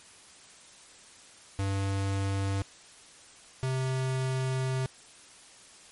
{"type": "tone pair in turn", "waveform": "square", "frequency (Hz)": [98, 130.81], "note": ["G2", "C3"], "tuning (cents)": [0, 0], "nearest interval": "perfect fourth", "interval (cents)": 500, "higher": "second", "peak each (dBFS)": -28, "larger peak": "neither", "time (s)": [[1.59, 2.62], [3.63, 4.86]], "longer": "second", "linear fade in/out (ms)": 0, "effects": ["white hiss -53 dBFS RMS until 5.91 s", "MP3 48 kbps"]}